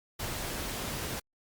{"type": "noise", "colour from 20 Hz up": "pink", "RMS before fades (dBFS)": -36, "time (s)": [0.19, 1.2], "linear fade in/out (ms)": 10, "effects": ["Opus 48 kbps"]}